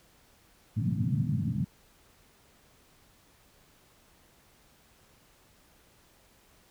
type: band-pass noise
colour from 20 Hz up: pink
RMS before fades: -29 dBFS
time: 0.76-1.65 s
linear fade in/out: 10 ms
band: 100 to 230 Hz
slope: 48 dB/octave
effects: pink hiss -62 dBFS RMS until 6.7 s